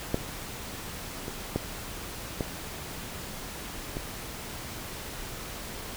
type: clicks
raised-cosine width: 2 ms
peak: -11 / -22 / -13 / -15 / -19 dBFS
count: 5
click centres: 0.144 / 1.281 / 1.56 / 2.408 / 3.969 s
effects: pink hiss -39 dBFS RMS until 5.96 s